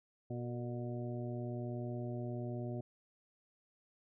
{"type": "harmonic tone with a mistuned harmonic", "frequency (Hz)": 121.1, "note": "B2", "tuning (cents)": -34, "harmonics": [1, 2, 3, 4, 5, 6], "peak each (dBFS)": [-40, -44, -45, -56, -48, -54], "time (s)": [0.3, 2.81], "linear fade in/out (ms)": 5, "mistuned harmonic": 4, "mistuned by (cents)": -80, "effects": []}